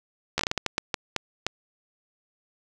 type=slowing click train; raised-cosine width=0.2 ms; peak=-7 dBFS; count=12; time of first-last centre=0.38-1.466 s; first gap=13 ms; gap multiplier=1.37; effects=none